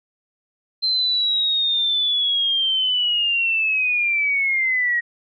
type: linear sweep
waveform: sine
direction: down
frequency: 4125 to 1885 Hz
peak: -17 dBFS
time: 0.82-5.01 s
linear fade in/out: 20 ms
effects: none